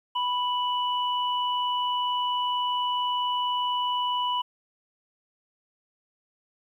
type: tone pair together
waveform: sine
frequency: 987.8 / 2960 Hz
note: B5 / F#7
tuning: 0 / 0 cents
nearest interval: octave + perfect fifth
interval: 1900 cents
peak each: -25 / -30 dBFS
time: 0.15-4.42 s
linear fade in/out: 10 ms
effects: 10-bit